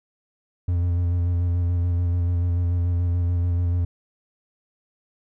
triangle tone with vibrato, 87.31 Hz, F2, in tune, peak -17 dBFS, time 0.68-3.85 s, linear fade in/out 5 ms, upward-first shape square, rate 6.9 Hz, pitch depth 21 cents each way, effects none

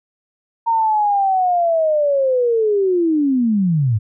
sine linear sweep, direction down, 927 to 100 Hz, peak -13 dBFS, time 0.66-3.99 s, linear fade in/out 20 ms, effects none

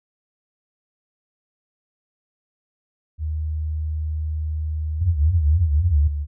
sine tone with pitch glide, 77.5 to 73.28 Hz, D#2 to D2, -6 to -3 cents, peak -22 dBFS, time 3.18-6.27 s, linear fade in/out 50 ms, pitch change -97 cents, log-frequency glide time 5.5-6.06 s
sine tone with vibrato, 80.6 Hz, E2, 38 cents flat, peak -16 dBFS, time 5.01-6.08 s, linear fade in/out 10 ms, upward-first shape sine, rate 3.8 Hz, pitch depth 210 cents each way
effects none

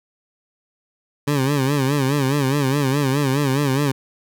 20% pulse tone with vibrato, 138.59 Hz, C#3, in tune, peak -12 dBFS, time 1.27-3.92 s, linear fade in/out 10 ms, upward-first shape sine, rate 4.8 Hz, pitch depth 110 cents each way, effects none

